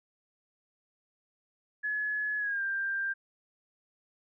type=tone with pitch glide; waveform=sine; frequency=1700 to 1586.2 Hz; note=G#6 to G6; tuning=+40 to +20 cents; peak=-29 dBFS; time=1.83-3.14 s; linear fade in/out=20 ms; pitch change=-120 cents; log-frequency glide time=2.38-2.62 s; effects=none